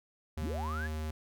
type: tone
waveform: square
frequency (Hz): 77.78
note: D#2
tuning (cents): 0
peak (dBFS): -35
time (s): 0.37-1.11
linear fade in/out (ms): 5
type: linear sweep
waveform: sine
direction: up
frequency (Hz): 36.54 to 1760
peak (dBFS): -37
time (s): 0.39-0.88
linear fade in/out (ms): 20
effects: none